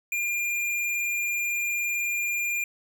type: tone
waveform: square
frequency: 2403 Hz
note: D7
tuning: 39 cents sharp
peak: -26 dBFS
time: 0.12-2.64 s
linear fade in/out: 2 ms
effects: none